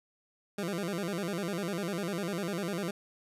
20% pulse tone with vibrato, 185 Hz, F#3, in tune, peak -27 dBFS, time 0.58-2.91 s, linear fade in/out 5 ms, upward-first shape square, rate 10 Hz, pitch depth 160 cents each way, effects resampled to 32000 Hz

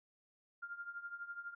sine tone with tremolo, 1400 Hz, F6, 4 cents sharp, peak -40 dBFS, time 0.62-1.55 s, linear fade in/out 10 ms, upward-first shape triangle, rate 12 Hz, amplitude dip 85%, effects none

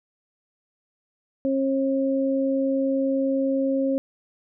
sine tone pair together, 270 / 540 Hz, C#4 / C#5, -45 / -45 cents, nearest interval octave, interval 1200 cents, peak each -22 / -24 dBFS, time 1.45-3.98 s, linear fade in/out 0 ms, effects none

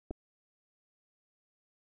clicks, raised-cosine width 2 ms, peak -26 dBFS, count 2, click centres 0.108 / 0.111 s, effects none

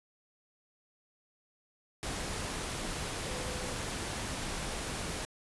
sine tone in noise, 503 Hz, B4, 32 cents sharp, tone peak -43 dBFS, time 3.29-3.73 s, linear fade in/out 0 ms, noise pink, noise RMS -37 dBFS, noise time 2.03-5.25 s, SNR -9 dB, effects resampled to 24000 Hz

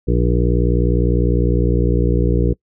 harmonic tone, 59.9 Hz, A#1, 48 cents sharp, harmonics 1 / 2 / 3 / 5 / 6 / 7 / 8, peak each -16 / -19 / -21 / -23 / -24 / -24 / -25 dBFS, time 0.07-2.54 s, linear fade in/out 20 ms, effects noise-tail reverb RT60 0.1 s tail -26 dB re dry

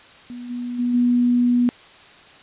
sine tone with level steps, 243.7 Hz, B3, 23 cents flat, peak -31 / -25 / -18 / -14 dBFS, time 0.3-1.69 s, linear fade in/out 0 ms, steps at 0.49 / 0.78 / 0.93 s, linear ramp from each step 20 ms, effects white hiss -46 dBFS RMS until 2.42 s + resampled to 8000 Hz

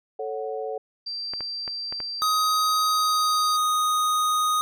sine chord, F# minor, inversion first, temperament equal, 440 / 554.4 / 740 Hz, A4 / C#5 / F#5, 0 / 0 / 0 cents, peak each -30 / -33 / -34 dBFS, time 0.19-0.78 s, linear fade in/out 5 ms
sine tone, 4699 Hz, D8, in tune, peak -29 dBFS, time 1.06-3.57 s, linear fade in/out 10 ms
clicks, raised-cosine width 0.5 ms, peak -21 dBFS, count 5, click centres 1.336 / 1.407 / 1.678 / 1.925 / 2.003 s
square tone with pitch glide, 1256 to 1243.7 Hz, D#6 to D#6, +16 to -1 cents, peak -21 dBFS, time 2.22-4.61 s, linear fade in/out 0 ms, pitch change -17 cents, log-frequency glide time 2.87-3.61 s
effects none

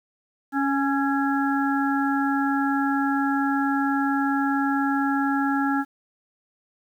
harmonic tone with a mistuned harmonic, 277.2 Hz, C#4, in tune, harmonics 1 / 3 / 5 / 6, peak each -22 / -27 / -29 / -30 dBFS, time 0.52-5.85 s, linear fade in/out 50 ms, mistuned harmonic 5, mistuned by -30 cents, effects 9-bit

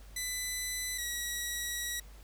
10% pulse tone pair in turn, 2000 / 1923.6 Hz, B6 / B6, +21 / -46 cents, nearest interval minor second, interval 67 cents, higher first, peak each -25 dBFS, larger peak neither, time 0.16-0.98 / 0.98-2 s, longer second, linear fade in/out 5 ms, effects added 50 Hz sine -49 dBFS peak until 2.23 s + pink hiss -59 dBFS RMS until 2.23 s

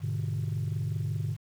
sine chord, G# diminished, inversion none, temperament just, 103.83 / 124.59 / 149.51 Hz, G#2 / B2 / D3, 0 / +16 / +31 cents, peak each -30 / -33 / -31 dBFS, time 0-1.37 s, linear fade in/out 50 ms, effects tanh soft clip ceiling -24 dBFS + 9-bit

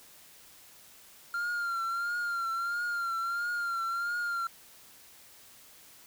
triangle tone with vibrato, 1389 Hz, F6, 10 cents flat, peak -28 dBFS, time 1.34-4.47 s, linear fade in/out 2 ms, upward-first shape triangle, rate 1.5 Hz, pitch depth 57 cents each way, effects white hiss -55 dBFS RMS until 6.06 s

